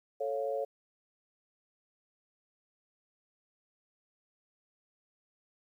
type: chord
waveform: sine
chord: A augmented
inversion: none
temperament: equal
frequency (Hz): 440 / 554.4 / 698.5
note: A4 / C#5 / E#5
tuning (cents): 0 / 0 / 0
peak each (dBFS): -36 / -33 / -39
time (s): 0.2-0.65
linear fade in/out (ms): 10
effects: 11-bit